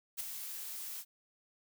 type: noise with ADSR envelope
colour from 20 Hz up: blue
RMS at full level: -35 dBFS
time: 0.17-1.05 s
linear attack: 30 ms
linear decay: 11 ms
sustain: -8 dB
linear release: 57 ms
effects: none